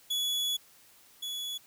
40% pulse tone pair in turn, 3396 / 3396 Hz, G#7 / G#7, +38 / +38 cents, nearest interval unison, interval 0 cents, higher neither, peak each -27 / -33 dBFS, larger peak first, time 0.1-0.57 / 1.22-1.58 s, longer first, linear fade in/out 10 ms, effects white hiss -59 dBFS RMS until 1.66 s

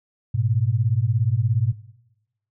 sine beating tone pair, 105 / 122 Hz, G#2 / B2, +19 / -21 cents, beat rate 17 Hz, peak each -21 dBFS, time 0.34-1.73 s, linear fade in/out 10 ms, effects noise-tail reverb RT60 1.0 s tail -19 dB re dry

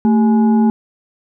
sine tone with frequency modulation, 222.4 Hz, A3, 19 cents sharp, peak -9 dBFS, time 0.05-0.7 s, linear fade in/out 0 ms, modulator 618 Hz, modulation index 0.45, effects none

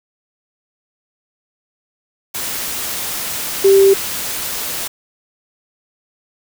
sine tone in noise, 391 Hz, G4, 4 cents flat, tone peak -6 dBFS, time 3.64-3.94 s, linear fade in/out 10 ms, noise white, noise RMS -23 dBFS, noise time 2.34-4.88 s, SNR +14 dB, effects none

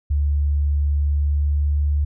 sine tone with pitch glide, 72.4 to 72.99 Hz, D2 to D2, -24 to -10 cents, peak -16 dBFS, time 0.1-2.05 s, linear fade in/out 10 ms, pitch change +14 cents, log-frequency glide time 0.94-1.79 s, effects none

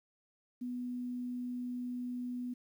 sine tone with quantisation, 246.9 Hz, B3, in tune, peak -36 dBFS, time 0.61-2.54 s, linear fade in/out 10 ms, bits 11, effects none

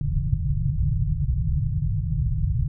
white low-pass noise, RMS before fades -23 dBFS, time 0.01-2.68 s, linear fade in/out 2 ms, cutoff 160 Hz, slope 96 dB/octave, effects none

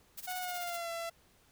blue noise with tremolo, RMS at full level -42 dBFS, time 0.17-0.78 s, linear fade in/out 10 ms, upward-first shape sine, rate 16 Hz, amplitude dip 85%
sawtooth tone with pitch glide, 733 to 672.2 Hz, F#5 to E5, -16 to +34 cents, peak -33 dBFS, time 0.27-1.1 s, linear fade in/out 10 ms, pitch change -150 cents, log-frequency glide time 0.39-0.9 s
effects pink hiss -66 dBFS RMS until 1.51 s

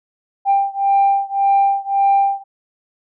sine beating tone pair, 791 / 792.8 Hz, G5 / G5, +15 / +19 cents, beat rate 1.8 Hz, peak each -14 / -15 dBFS, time 0.45-2.44 s, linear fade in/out 50 ms, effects tanh soft clip ceiling -7 dBFS

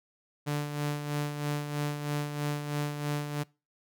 sawtooth tone with tremolo, 146.83 Hz, D3, in tune, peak -24 dBFS, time 0.46-3.44 s, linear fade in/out 20 ms, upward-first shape sine, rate 3.1 Hz, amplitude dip 55%, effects noise-tail reverb RT60 0.3 s tail -24 dB re dry

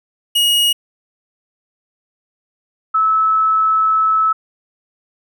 45% pulse / sine tone pair in turn, 2884 / 1301.9 Hz, F#7 / E6, -45 / -22 cents, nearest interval octave + major second, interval 1377 cents, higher first, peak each -11 dBFS, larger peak neither, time 0.35-0.73 / 2.94-4.33 s, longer second, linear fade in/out 10 ms, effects none

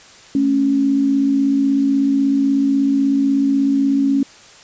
sine tone pair together, 220 / 276.3 Hz, A3 / C#4, 0 / -6 cents, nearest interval major third, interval 394 cents, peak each -22 / -13 dBFS, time 0.35-4.23 s, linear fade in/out 2 ms, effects white hiss -43 dBFS RMS until 4.63 s + resampled to 16000 Hz

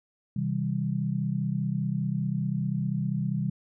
sine chord, C major, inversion none, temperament equal with one note detuned, 130.81 / 160.86 / 196 Hz, C3 / E3 / G3, 0 / -42 / 0 cents, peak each -30 dBFS, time 0.36-3.5 s, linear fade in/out 5 ms, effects none

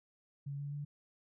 sine tone with pitch steps, 141 / 143.13 / 145.3 Hz, C#3 / D3 / D3, +30 / -44 / -18 cents, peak -38 dBFS, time 0.46-0.85 s, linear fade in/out 10 ms, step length 130 ms, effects none

